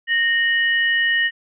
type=tone pair together; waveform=sine; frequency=1854 / 2943 Hz; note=A#6 / F#7; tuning=-10 / -10 cents; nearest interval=minor sixth; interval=800 cents; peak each=-16 / -23 dBFS; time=0.07-1.31 s; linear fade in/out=50 ms; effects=none